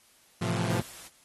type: chord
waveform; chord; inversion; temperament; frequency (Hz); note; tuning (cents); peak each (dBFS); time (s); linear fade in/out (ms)
sawtooth; F major seventh; first; equal; 110 / 130.81 / 164.81 / 174.61; A2 / C3 / E3 / F3; 0 / 0 / 0 / 0; -27 / -30 / -31 / -27; 0.41-0.81; 10
type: noise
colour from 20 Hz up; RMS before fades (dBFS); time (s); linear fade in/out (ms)
white; -46; 0.68-1.09; 20
effects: white hiss -61 dBFS RMS until 1.24 s + AAC 32 kbps